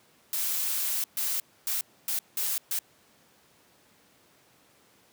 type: noise bursts at uneven times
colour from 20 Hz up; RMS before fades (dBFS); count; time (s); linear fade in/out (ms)
blue; -29; 6; 0.33-1.04 / 1.17-1.4 / 1.67-1.81 / 2.08-2.19 / 2.37-2.58 / 2.71-2.79; 2
effects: pink hiss -61 dBFS RMS until 5.12 s + high-pass 150 Hz 12 dB/octave